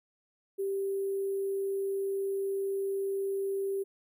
sine tone with sample-and-hold, 392 Hz, G4, in tune, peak -29 dBFS, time 0.58-3.84 s, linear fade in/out 20 ms, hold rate 11025 Hz, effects none

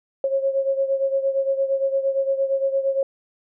sine beating tone pair, 541 / 549.7 Hz, C#5 / C#5, -42 / -15 cents, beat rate 8.7 Hz, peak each -20 / -25 dBFS, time 0.24-3.03 s, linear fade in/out 2 ms, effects none

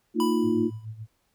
sine chord, Bb suspended fourth, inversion none, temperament equal with one note detuned, 227.9 / 311.1 / 349.2 Hz, Bb3 / Eb4 / F4, -39 / 0 / 0 cents, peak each -25 / -26 / -25 dBFS, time 0.14-0.71 s, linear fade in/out 50 ms
square tone with exponential decay, 990 Hz, B5, 4 cents sharp, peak -26 dBFS, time 0.2-0.85 s, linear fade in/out 1 ms, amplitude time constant 140 ms
sine tone with tremolo, 110 Hz, A2, in tune, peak -32 dBFS, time 0.42-1.07 s, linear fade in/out 50 ms, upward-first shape sine, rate 6.9 Hz, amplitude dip 75%
effects pink hiss -71 dBFS RMS until 1.34 s

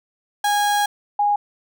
35% pulse / sine tone pair in turn, 823 / 823 Hz, G#5 / G#5, -16 / -16 cents, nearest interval unison, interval 0 cents, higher neither, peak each -15 dBFS, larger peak neither, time 0.44-0.86 / 1.19-1.36 s, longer first, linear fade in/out 5 ms, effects none

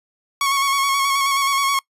sawtooth tone with vibrato, 1106 Hz, C#6, 4 cents flat, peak -13 dBFS, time 0.41-1.79 s, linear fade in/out 2 ms, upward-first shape square, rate 9.4 Hz, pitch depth 26 cents each way, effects noise-tail reverb RT60 0.1 s tail -23 dB re dry + resampled to 32000 Hz

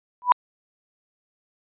sine tone with exponential growth, 987.8 Hz, B5, in tune, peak -6 dBFS, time 0.22-0.32 s, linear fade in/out 0 ms, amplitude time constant 21 ms, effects resampled to 8000 Hz

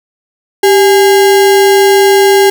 sine tone with sample-and-hold, 392 Hz, G4, in tune, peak -3 dBFS, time 0.63-2.5 s, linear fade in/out 5 ms, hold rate 1225 Hz, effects none

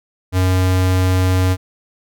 square tone, 92.5 Hz, F#2, in tune, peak -13 dBFS, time 0.32-1.57 s, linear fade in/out 50 ms, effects none

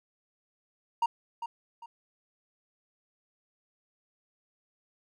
triangle tone with echo, 932.3 Hz, A#5, in tune, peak -21 dBFS, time 1.02-1.06 s, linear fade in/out 5 ms, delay 400 ms, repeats 2, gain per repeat -10 dB, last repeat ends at 1.86 s, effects none

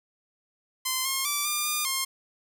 5% pulse tone with pitch steps, 1036 / 1071 / 1164 / 1197 / 1208 / 1065 Hz, C6 / C6 / D6 / D6 / D6 / C6, -17 / +40 / -16 / +33 / +48 / +30 cents, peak -14 dBFS, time 0.85-2.05 s, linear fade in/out 10 ms, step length 200 ms, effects none

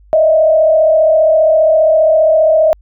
sine tone with frequency modulation, 632 Hz, D#5, 27 cents sharp, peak -6 dBFS, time 0.13-2.73 s, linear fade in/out 0 ms, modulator 35 Hz, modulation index 0.77, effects added 50 Hz sine -41 dBFS peak until 2.81 s

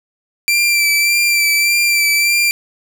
sawtooth tone with vibrato, 2349 Hz, D7, in tune, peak -8 dBFS, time 0.48-2.51 s, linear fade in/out 0 ms, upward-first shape sine, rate 1.7 Hz, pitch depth 26 cents each way, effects none

